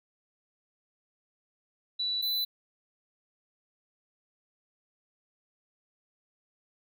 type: tone pair in turn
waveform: sine / square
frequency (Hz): 3951 / 3995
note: B7 / B7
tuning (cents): 0 / +19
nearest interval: unison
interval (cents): 19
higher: second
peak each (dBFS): -28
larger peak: neither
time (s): 1.99-2.22 / 2.22-2.45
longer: neither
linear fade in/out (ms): 10
effects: none